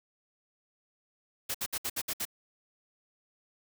white noise bursts, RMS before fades -33 dBFS, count 7, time 1.49-2.253 s, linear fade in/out 10 ms, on 55 ms, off 63 ms, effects none

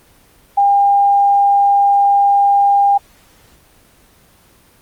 sine tone, 803 Hz, G5, 41 cents sharp, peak -8 dBFS, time 0.57-2.98 s, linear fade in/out 10 ms, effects pink hiss -49 dBFS RMS until 4.81 s + Opus 24 kbps

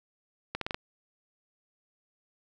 accelerating click train, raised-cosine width 0.3 ms, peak -16 dBFS, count 5, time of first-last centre 0.55-0.745 s, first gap 63 ms, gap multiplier 0.83, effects none

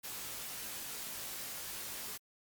white noise with comb filter, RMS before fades -43 dBFS, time 0.03-2.18 s, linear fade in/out 20 ms, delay 20 ms, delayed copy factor -0.75, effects Opus 48 kbps

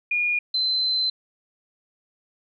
sine tone pair in turn, 2434 / 4069 Hz, D#7 / C8, -39 / -49 cents, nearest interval major sixth, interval 890 cents, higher second, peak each -20 dBFS, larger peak neither, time 0.11-0.39 / 0.54-1.1 s, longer second, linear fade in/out 5 ms, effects none

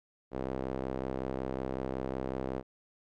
sawtooth tone with band-pass filter, 65.41 Hz, C2, in tune, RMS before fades -36 dBFS, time 0.31-2.63 s, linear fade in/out 50 ms, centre 460 Hz, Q 1.2, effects none

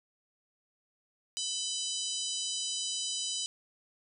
harmonic tone with a mistuned harmonic, 987.8 Hz, B5, in tune, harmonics 3 / 4 / 5 / 6 / 7 / 8 / 9, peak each -38 / -39 / -40 / -41 / -41 / -42 / -43 dBFS, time 1.37-3.46 s, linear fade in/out 0 ms, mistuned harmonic 3, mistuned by +36 cents, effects none

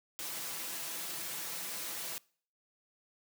white noise with comb filter, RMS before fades -40 dBFS, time 0.19-2.18 s, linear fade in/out 0 ms, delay 6 ms, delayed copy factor +0.6, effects noise-tail reverb RT60 0.5 s tail -24 dB re dry + high-pass 150 Hz 12 dB/octave

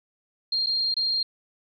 sine tone with dropouts, 4209 Hz, C8, 9 cents sharp, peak -22 dBFS, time 0.52-1.23 s, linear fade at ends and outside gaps 5 ms, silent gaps 0.662-0.668 / 0.942-0.966 s, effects none

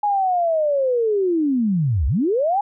sine linear two-way sweep, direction down then up, 839 to 58.4 to 839 Hz, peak -16 dBFS, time 0.03-2.61 s, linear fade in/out 5 ms, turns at 2.07 s, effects none

